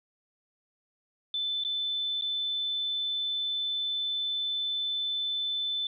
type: tone with dropouts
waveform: sine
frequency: 3520 Hz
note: A7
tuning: in tune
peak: -28 dBFS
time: 1.34-5.87 s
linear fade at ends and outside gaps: 2 ms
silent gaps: 1.638-1.648 / 2.212-2.221 s
effects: none